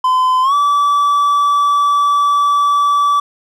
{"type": "tone with pitch glide", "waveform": "triangle", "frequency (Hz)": [1022, 1153.8], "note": ["C6", "D6"], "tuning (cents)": [-41, -31], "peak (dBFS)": -8, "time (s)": [0.04, 3.2], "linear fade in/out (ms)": 5, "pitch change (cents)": 210, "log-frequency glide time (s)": [0.42, 0.54], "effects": []}